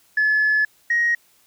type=tone pair in turn; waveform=sine; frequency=1718 / 1882.3 Hz; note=A6 / A#6; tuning=-42 / +16 cents; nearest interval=major second; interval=158 cents; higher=second; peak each=-14 / -15 dBFS; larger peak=first; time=0.17-0.65 / 0.9-1.15 s; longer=first; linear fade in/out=5 ms; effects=tanh soft clip ceiling -12 dBFS + white hiss -58 dBFS RMS until 1.46 s